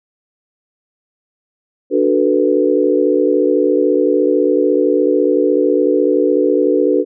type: chord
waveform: sine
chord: B minor seventh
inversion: first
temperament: equal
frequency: 293.7 / 370 / 440 / 493.9 Hz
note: D4 / F#4 / A4 / B4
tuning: 0 / 0 / 0 / 0 cents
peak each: -16 dBFS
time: 1.9-7.05 s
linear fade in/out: 50 ms
effects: none